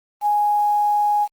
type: tone with quantisation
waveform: sine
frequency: 830.6 Hz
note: G#5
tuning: in tune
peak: -15 dBFS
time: 0.21-1.28 s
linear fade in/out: 50 ms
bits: 7
effects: Opus 32 kbps